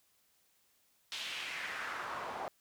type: noise with band-pass filter sweep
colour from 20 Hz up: pink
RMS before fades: -41 dBFS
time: 1.12-2.48 s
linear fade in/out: 0 ms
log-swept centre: 3600 to 760 Hz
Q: 2.2
effects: white hiss -72 dBFS RMS until 2.6 s